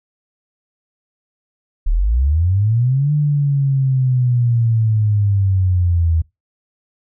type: linear two-way sweep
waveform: sine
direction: up then down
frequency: 33 to 149.7 to 79.9 Hz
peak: -12 dBFS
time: 1.86-6.22 s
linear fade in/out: 10 ms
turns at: 3.13 s
effects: noise-tail reverb RT60 0.2 s tail -23 dB re dry